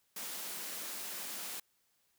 white high-pass noise, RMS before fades -42 dBFS, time 0.16-1.6 s, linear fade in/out 5 ms, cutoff 150 Hz, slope 96 dB/octave, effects white hiss -75 dBFS RMS until 2.18 s

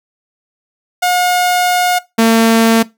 sawtooth tone pair in turn, 719 / 226.5 Hz, F#5 / A#3, -50 / -50 cents, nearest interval octave + minor sixth, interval 2000 cents, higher first, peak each -7 / -3 dBFS, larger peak second, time 1.02-1.99 / 2.18-2.83 s, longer first, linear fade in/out 10 ms, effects noise-tail reverb RT60 0.2 s tail -19 dB re dry

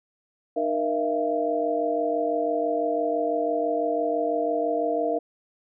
sine tone cluster, 305.1 / 470.6 / 635 / 681 Hz, D#4 / A#4 / D#5 / F5, -34 / +16 / +35 / -44 cents, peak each -30 / -27 / -29 / -26 dBFS, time 0.56-5.19 s, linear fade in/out 10 ms, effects none

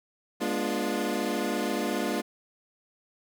25% pulse chord, G# diminished seventh, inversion none, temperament equal with one note detuned, 207.7 / 242 / 293.7 / 349.2 Hz, G#3 / B3 / D4 / F4, 0 / -35 / 0 / 0 cents, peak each -29 dBFS, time 0.4-2.22 s, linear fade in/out 20 ms, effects none

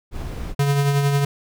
brown noise, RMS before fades -28 dBFS, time 0.11-0.55 s, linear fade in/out 50 ms
square tone with tremolo, 141.4 Hz, C#3, 35 cents sharp, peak -15 dBFS, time 0.59-1.25 s, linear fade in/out 5 ms, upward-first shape triangle, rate 11 Hz, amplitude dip 45%
effects none

